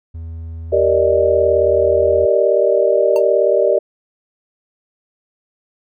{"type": "tone", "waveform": "triangle", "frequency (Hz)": 81.8, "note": "E2", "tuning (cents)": -13, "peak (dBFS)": -24, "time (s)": [0.14, 2.26], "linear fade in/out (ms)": 10}
{"type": "chord", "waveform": "sine", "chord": "Eb major seventh", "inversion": "first", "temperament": "just", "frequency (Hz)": [388.9, 466.7, 583.4, 622.3], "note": ["G4", "Bb4", "D5", "Eb5"], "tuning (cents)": [-14, 2, -12, 0], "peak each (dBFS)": [-17, -17, -15, -17], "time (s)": [0.72, 3.79], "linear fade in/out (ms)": 10}
{"type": "tone with exponential decay", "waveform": "square", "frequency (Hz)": 908, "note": "A#5", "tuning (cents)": -46, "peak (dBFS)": -22, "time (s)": [3.16, 3.23], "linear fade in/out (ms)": 0, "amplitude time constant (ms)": 15}
{"effects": []}